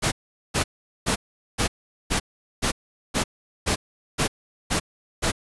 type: noise bursts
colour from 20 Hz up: pink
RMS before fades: -22 dBFS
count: 11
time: 0.02-5.32 s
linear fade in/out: 20 ms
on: 100 ms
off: 420 ms
effects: resampled to 24000 Hz